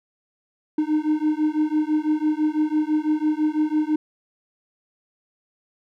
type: beating tone pair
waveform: triangle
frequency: 303.6 / 309.6 Hz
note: D#4 / D#4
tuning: -42 / -9 cents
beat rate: 6 Hz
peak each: -20 dBFS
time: 0.78-3.96 s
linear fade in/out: 5 ms
effects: none